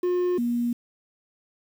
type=tone pair in turn; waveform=triangle / sine; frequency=357.8 / 238.8 Hz; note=F4 / A#3; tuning=+42 / +42 cents; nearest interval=perfect fifth; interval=700 cents; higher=first; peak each=-19 / -22 dBFS; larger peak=first; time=0.03-0.38 / 0.38-0.73 s; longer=neither; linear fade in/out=5 ms; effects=8-bit